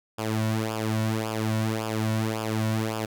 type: tone with flanger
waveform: sawtooth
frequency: 110 Hz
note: A2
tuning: in tune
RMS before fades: -27 dBFS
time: 0.18-3.06 s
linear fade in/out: 10 ms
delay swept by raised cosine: 0.49 to 2.49 ms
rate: 1.8 Hz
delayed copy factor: -0.75
effects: none